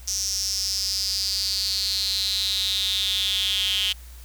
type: tone with high-pass filter sweep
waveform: square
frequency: 98 Hz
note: G2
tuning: in tune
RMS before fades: -25 dBFS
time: 0.07-3.93 s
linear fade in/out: 10 ms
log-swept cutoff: 5800 to 3100 Hz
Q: 8.3
effects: added 60 Hz sine -40 dBFS peak until 4.24 s + white hiss -50 dBFS RMS until 4.24 s